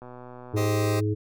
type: click train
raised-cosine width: 1 ms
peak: -29 dBFS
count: 80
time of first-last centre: 0.02-0.657 s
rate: 124 Hz
type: harmonic tone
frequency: 105.4 Hz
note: G#2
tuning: 26 cents sharp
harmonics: 1 / 3 / 4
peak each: -24 / -29 / -30 dBFS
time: 0.53-1.15 s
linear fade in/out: 20 ms
type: chord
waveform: sawtooth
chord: C minor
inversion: second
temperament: just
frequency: 392.4 / 523.3 / 627.9 Hz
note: G4 / C5 / Eb5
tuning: +2 / 0 / +16 cents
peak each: -28 dBFS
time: 0.56-1.01 s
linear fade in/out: 20 ms
effects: none